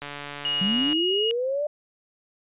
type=click train; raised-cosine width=0.3 ms; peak=-19 dBFS; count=132; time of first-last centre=0.02-0.93 s; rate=144 Hz
type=tone; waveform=sine; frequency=2879 Hz; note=F#7; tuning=48 cents flat; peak=-23 dBFS; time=0.45-1.31 s; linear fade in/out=0 ms
type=linear sweep; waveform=sine; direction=up; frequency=180 to 604 Hz; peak=-23 dBFS; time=0.61-1.67 s; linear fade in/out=5 ms
effects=resampled to 8000 Hz